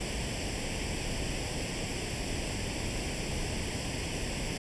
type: noise with comb filter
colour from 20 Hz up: pink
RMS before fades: -34 dBFS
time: 0-4.58 s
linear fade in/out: 10 ms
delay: 0.38 ms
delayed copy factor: +0.75
effects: resampled to 22050 Hz